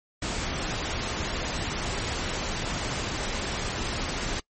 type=noise; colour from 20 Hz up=pink; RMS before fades=-30 dBFS; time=0.22-4.4 s; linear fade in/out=5 ms; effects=noise-tail reverb RT60 0.1 s tail -23 dB re dry + MP3 32 kbps

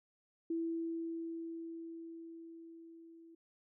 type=tone with level ramp; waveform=sine; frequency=330.7 Hz; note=E4; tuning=6 cents sharp; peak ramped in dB=-33 to -55 dBFS; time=0.5-3.35 s; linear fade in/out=5 ms; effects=none

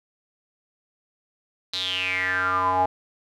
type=tone with band-pass filter sweep; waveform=square; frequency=92.5 Hz; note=F#2; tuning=in tune; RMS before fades=-24 dBFS; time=1.73-2.86 s; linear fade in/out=5 ms; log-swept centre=4100 to 770 Hz; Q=8.9; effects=none

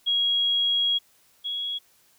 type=tone pair in turn; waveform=sine; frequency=3300 / 3331 Hz; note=G#7 / G#7; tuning=-12 / +4 cents; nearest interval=unison; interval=16 cents; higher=second; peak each=-20 / -27 dBFS; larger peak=first; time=0.06-0.99 / 1.44-1.79 s; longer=first; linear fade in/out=20 ms; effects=white hiss -61 dBFS RMS until 2.18 s

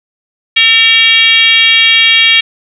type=tone with frequency modulation; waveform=sine; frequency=2785 Hz; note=F7; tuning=5 cents flat; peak=-4 dBFS; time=0.56-2.41 s; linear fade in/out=10 ms; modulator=488 Hz; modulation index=1.6; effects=none

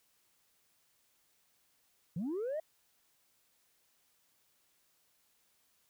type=linear sweep; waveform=sine; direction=up; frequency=149.4 to 648 Hz; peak=-32 dBFS; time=2.16-2.6 s; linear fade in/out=5 ms; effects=tanh soft clip ceiling -32 dBFS + white hiss -73 dBFS RMS until 5.89 s

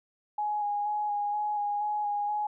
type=tone with vibrato; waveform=sine; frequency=830.6 Hz; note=G#5; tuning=in tune; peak=-27 dBFS; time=0.38-2.47 s; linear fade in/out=5 ms; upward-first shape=square; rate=2.1 Hz; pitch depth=16 cents each way; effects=none

